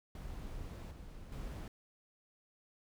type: noise with level steps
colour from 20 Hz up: brown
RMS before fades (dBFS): -45 / -50 / -43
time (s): 0.15-1.68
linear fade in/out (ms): 2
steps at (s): 0.91 / 1.32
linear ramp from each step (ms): 2
effects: none